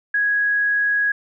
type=tone; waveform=sine; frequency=1661.2 Hz; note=G#6; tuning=in tune; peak=-16 dBFS; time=0.14-1.12 s; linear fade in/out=5 ms; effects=none